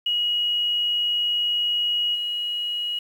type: tone with level steps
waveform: sine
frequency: 2900 Hz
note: F#7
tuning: 35 cents flat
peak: -20 / -24 dBFS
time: 0.06-2.99 s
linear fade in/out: 5 ms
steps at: 2.14 s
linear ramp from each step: 20 ms
effects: 8-bit